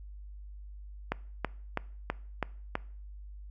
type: click train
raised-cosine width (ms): 0.5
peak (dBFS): -14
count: 6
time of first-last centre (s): 1.12-2.754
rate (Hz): 3.06
effects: noise-tail reverb RT60 0.5 s tail -22 dB re dry + added 50 Hz sine -43 dBFS peak until 3.5 s